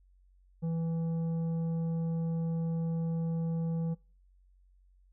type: tone with tanh clipping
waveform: sine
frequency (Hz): 164.81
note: E3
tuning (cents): 0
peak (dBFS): -31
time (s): 0.62-3.95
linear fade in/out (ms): 20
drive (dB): 8
effects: noise-tail reverb RT60 0.4 s tail -26 dB re dry + added 46 Hz sine -60 dBFS peak until 5.12 s